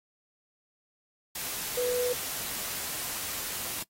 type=tone in noise; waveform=sine; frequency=493.9 Hz; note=B4; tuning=in tune; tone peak=-26 dBFS; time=1.77-2.13 s; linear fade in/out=5 ms; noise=white; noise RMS=-35 dBFS; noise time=1.35-3.83 s; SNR=+6 dB; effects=noise-tail reverb RT60 0.1 s tail -21 dB re dry + AAC 48 kbps